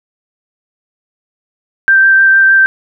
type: tone with vibrato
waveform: sine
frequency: 1568 Hz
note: G6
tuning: in tune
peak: -4 dBFS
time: 1.88-2.66 s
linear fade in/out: 0 ms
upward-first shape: sine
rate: 6.5 Hz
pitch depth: 11 cents each way
effects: none